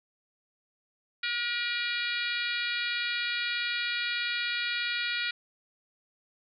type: harmonic tone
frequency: 478.4 Hz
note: A#4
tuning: 45 cents sharp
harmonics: 3 / 4 / 5 / 6 / 7 / 8 / 9 / 10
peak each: -34 / -36 / -34 / -40 / -39 / -37 / -40 / -46 dBFS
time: 1.23-5.31 s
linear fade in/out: 5 ms
effects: none